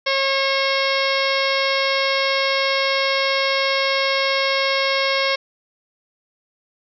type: harmonic tone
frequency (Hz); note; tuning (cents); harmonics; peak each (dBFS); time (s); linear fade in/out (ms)
543; C#5; -36; 1 / 2 / 3 / 4 / 5 / 6 / 7 / 8 / 9 / 10; -22 / -25 / -28 / -23 / -30 / -28 / -29 / -30 / -32 / -29; 0.06-5.36; 10
effects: none